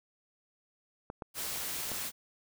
clicks, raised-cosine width 1 ms, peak -25 dBFS, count 3, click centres 1.101 / 1.222 / 1.917 s
white noise, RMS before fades -37 dBFS, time 1.34-2.12 s, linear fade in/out 50 ms
effects none

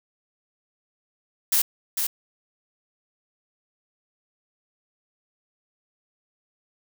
blue noise with echo, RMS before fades -20 dBFS, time 1.52-1.62 s, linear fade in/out 5 ms, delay 450 ms, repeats 1, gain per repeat -5 dB, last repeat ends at 2.07 s, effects none

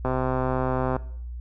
click train, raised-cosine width 1 ms, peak -12 dBFS, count 119, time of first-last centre 0.05-0.965 s, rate 129 Hz, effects noise-tail reverb RT60 0.6 s tail -17 dB re dry + added 60 Hz sine -32 dBFS peak until 1.4 s

